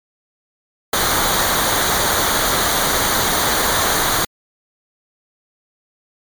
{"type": "noise with comb filter", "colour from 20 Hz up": "pink", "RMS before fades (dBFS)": -17, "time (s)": [0.93, 4.25], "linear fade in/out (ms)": 5, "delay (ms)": 0.38, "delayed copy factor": -0.65, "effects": ["MP3 96 kbps"]}